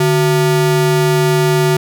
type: ring-modulated tone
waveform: square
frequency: 261.6 Hz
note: C4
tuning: in tune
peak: -8 dBFS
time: 0-1.77 s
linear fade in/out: 5 ms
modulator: 112 Hz
effects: none